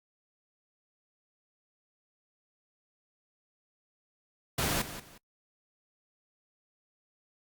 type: noise with echo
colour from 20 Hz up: pink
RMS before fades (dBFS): -30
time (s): 4.58-4.82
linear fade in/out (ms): 5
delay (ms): 180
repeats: 2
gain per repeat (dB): -12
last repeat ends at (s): 5.18
effects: noise-tail reverb RT60 0.1 s tail -25 dB re dry + Opus 48 kbps